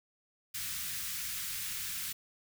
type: band-stop noise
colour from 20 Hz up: white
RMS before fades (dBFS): -38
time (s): 0.54-2.13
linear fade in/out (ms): 10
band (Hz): 180 to 1400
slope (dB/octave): 24
effects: none